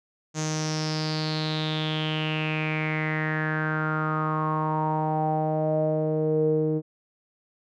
sawtooth tone with low-pass filter sweep, 155.56 Hz, D#3, in tune, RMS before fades -26 dBFS, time 0.34-6.82 s, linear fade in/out 50 ms, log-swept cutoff 6600 to 400 Hz, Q 7, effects none

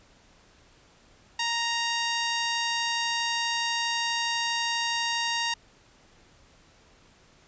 10% pulse tone, 932.3 Hz, A#5, in tune, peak -17 dBFS, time 1.39-5.54 s, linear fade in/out 5 ms, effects pink hiss -58 dBFS RMS until 7.47 s + resampled to 16000 Hz

